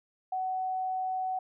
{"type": "tone", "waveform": "sine", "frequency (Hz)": 749, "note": "F#5", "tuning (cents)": 21, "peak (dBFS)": -29, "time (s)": [0.32, 1.39], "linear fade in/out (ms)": 5, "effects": []}